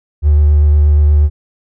triangle tone with hard clipping, 74.3 Hz, D2, 21 cents sharp, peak -6 dBFS, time 0.22-1.3 s, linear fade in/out 50 ms, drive 4 dB, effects none

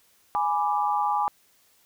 sine chord, G# diminished, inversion none, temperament equal, 830.6 / 987.8 / 1174.7 Hz, G#5 / B5 / D6, 0 / 0 / 0 cents, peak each -24 / -28 / -28 dBFS, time 0.35-1.28 s, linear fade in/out 0 ms, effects white hiss -62 dBFS RMS until 1.85 s

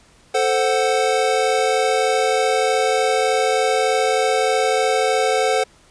square chord, F# diminished, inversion first, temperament equal with one note detuned, 440 / 523.3 / 744.3 Hz, A4 / C5 / F#5, 0 / 0 / +10 cents, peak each -21 dBFS, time 0.34-5.64 s, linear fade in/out 10 ms, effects pink hiss -52 dBFS RMS until 5.9 s + resampled to 22050 Hz

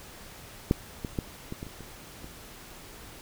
clicks, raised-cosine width 3 ms, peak -8 / -19 / -15 / -21 / -24 / -30 / -29 / -30 dBFS, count 8, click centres 0.711 / 1.048 / 1.188 / 1.524 / 1.629 / 1.667 / 1.807 / 2.244 s, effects pink hiss -47 dBFS RMS until 3.21 s

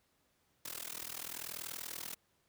white noise with amplitude modulation, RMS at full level -40 dBFS, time 0.65-2.15 s, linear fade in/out 5 ms, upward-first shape sine, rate 40.6 Hz, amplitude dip 95%, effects pink hiss -75 dBFS RMS until 2.48 s + high-pass 60 Hz 12 dB/octave

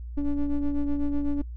triangle ring-modulated tone, 145 Hz, D3, 22 cents flat, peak -17 dBFS, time 0.17-1.42 s, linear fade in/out 10 ms, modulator 141 Hz, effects noise-tail reverb RT60 0.1 s tail -22 dB re dry + added 59 Hz sine -34 dBFS peak until 1.56 s

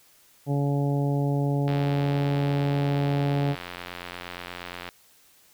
harmonic tone, 141.7 Hz, C#3, 38 cents sharp, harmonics 1 / 2 / 3 / 4 / 5 / 6, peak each -23 / -29 / -33 / -35 / -37 / -39 dBFS, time 0.46-3.56 s, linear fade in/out 50 ms
click train, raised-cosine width 0.3 ms, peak -19 dBFS, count 285, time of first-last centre 1.68-4.889 s, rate 88.5 Hz
effects white hiss -58 dBFS RMS until 5.53 s

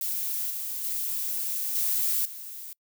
violet noise with level steps, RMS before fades -30 / -33 / -30 / -26 / -40 dBFS, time 0.01-2.73 s, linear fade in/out 2 ms, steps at 0.5 / 0.84 / 1.75 / 2.25 s, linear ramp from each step 5 ms, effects noise-tail reverb RT60 0.1 s tail -26 dB re dry

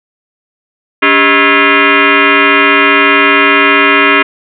sine tone with frequency modulation, 399.6 Hz, G4, 33 cents sharp, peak -4 dBFS, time 1.02-4.23 s, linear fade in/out 10 ms, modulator 342 Hz, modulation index 7, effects none

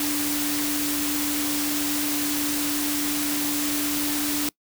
sine tone in noise, 293 Hz, D4, 4 cents flat, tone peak -26 dBFS, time 0-4.49 s, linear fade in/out 2 ms, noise white, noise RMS -27 dBFS, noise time 0-4.49 s, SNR -2 dB, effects noise-tail reverb RT60 0.1 s tail -24 dB re dry

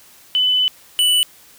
sine / square tone pair in turn, 3005 / 2972 Hz, F#7 / F#7, +26 / +7 cents, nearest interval unison, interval 19 cents, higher first, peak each -13 / -13 dBFS, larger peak neither, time 0.35-0.68 / 0.99-1.23 s, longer first, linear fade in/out 0 ms, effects white hiss -47 dBFS RMS until 1.58 s

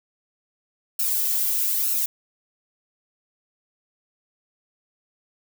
violet noise with flanger, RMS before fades -23 dBFS, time 0.99-2.06 s, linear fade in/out 5 ms, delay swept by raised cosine 0.73 to 2.53 ms, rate 1.1 Hz, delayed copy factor +0.6, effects none

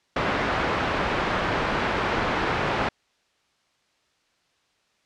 white low-pass noise, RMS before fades -25 dBFS, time 0.16-2.89 s, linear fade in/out 5 ms, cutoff 1500 Hz, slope 12 dB/octave, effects white hiss -67 dBFS RMS until 5.05 s + low-pass 5000 Hz 12 dB/octave

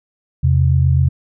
sine tone pair together, 84.5 / 132.44 Hz, E2 / C3, +43 / +21 cents, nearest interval minor sixth, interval 778 cents, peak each -13 dBFS, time 0.43-1.09 s, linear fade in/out 10 ms, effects none

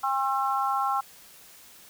harmonic tone, 268.4 Hz, C4, 44 cents sharp, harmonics 3 / 4 / 5, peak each -27 / -28 / -29 dBFS, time 0.03-1.01 s, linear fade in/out 10 ms, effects white hiss -51 dBFS RMS until 1.89 s

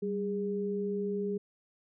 sine tone pair together, 194.8 / 409.1 Hz, G3 / G#4, -11 / -26 cents, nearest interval octave + minor second, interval 1285 cents, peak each -34 / -32 dBFS, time 0.02-1.38 s, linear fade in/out 10 ms, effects none

